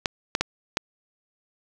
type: clicks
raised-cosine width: 0.2 ms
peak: -5 dBFS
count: 4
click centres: 0.058 / 0.351 / 0.41 / 0.771 s
effects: none